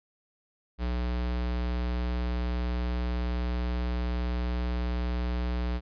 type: tone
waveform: square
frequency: 60.6 Hz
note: B1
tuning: 32 cents flat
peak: -28 dBFS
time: 0.78-5.81 s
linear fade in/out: 50 ms
effects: resampled to 11025 Hz